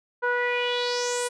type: tone with low-pass filter sweep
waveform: sawtooth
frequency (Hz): 488.2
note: B4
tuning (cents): -20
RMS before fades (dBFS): -26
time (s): 0.22-1.29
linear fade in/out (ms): 20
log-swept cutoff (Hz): 1300 to 9600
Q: 4.4
effects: none